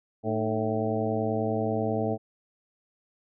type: harmonic tone with a mistuned harmonic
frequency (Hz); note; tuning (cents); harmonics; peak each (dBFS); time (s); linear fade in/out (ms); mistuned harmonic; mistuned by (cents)
110.2; A2; +3; 1 / 2 / 3 / 4 / 5 / 6 / 7; -32 / -31 / -34 / -31 / -35 / -32 / -35; 0.23-2.18; 50; 3; -99
effects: none